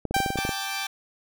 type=clicks; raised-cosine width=2 ms; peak=-15 dBFS; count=10; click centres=0.053 / 0.11 / 0.165 / 0.203 / 0.262 / 0.304 / 0.357 / 0.388 / 0.451 / 0.492 s
type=tone with exponential decay; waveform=sawtooth; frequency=784 Hz; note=G5; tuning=in tune; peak=-16 dBFS; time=0.14-0.83 s; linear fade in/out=5 ms; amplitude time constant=150 ms
type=chord; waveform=10% pulse; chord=G suspended second; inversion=none; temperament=equal; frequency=784 / 880 / 1174.7 Hz; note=G5 / A5 / D6; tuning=0 / 0 / 0 cents; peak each=-23 / -28 / -26 dBFS; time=0.37-0.87 s; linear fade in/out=5 ms
effects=none